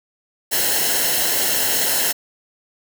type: noise with comb filter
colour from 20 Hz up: white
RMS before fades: -19 dBFS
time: 0.51-2.13 s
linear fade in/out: 20 ms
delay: 0.84 ms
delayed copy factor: -0.65
effects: none